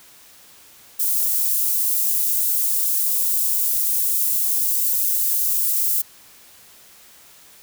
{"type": "high-pass noise", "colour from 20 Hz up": "white", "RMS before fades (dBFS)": -20, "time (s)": [0.99, 6.02], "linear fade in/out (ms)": 10, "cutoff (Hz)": 11000, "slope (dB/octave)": 12, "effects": ["white hiss -48 dBFS RMS until 7.62 s"]}